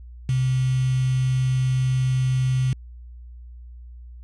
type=tone with quantisation; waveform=sine; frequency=129.1 Hz; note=C3; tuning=23 cents flat; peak=-18 dBFS; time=0.29-2.73 s; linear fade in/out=2 ms; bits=6; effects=added 60 Hz sine -38 dBFS peak until 4.23 s + resampled to 22050 Hz